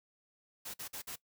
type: noise bursts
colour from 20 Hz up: white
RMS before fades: -43 dBFS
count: 4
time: 0.65-1.16 s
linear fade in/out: 10 ms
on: 90 ms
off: 50 ms
effects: noise-tail reverb RT60 0.1 s tail -19 dB re dry